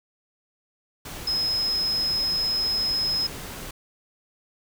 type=tone in noise; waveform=sine; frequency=5120 Hz; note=D#8; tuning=49 cents sharp; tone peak=-22 dBFS; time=1.27-3.27 s; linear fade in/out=5 ms; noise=pink; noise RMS=-37 dBFS; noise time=1.05-3.71 s; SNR=+12 dB; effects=none